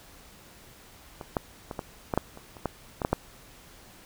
clicks, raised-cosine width 1 ms, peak -23 / -11 / -20 / -17 / -12 / -8 / -29 / -29 / -13 / -16 / -10 / -8 dBFS, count 12, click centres 1.212 / 1.368 / 1.712 / 1.792 / 2.138 / 2.176 / 2.374 / 2.568 / 2.657 / 3.018 / 3.049 / 3.13 s, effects pink hiss -52 dBFS RMS until 4.05 s

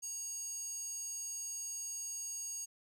square tone with high-pass filter, 940 Hz, A#5, 14 cents sharp, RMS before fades -42 dBFS, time 0.02-2.66 s, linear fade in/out 20 ms, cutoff 6900 Hz, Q 8.4, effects none

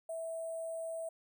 sine tone with sample-and-hold, 656 Hz, E5, 9 cents flat, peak -37 dBFS, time 0.09-1.09 s, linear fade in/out 5 ms, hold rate 8820 Hz, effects none

